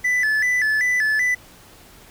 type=tone with vibrato; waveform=triangle; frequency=1857 Hz; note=A#6; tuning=7 cents flat; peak=-15 dBFS; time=0.04-1.35 s; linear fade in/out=10 ms; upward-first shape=square; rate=2.6 Hz; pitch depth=120 cents each way; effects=pink hiss -47 dBFS RMS until 2.1 s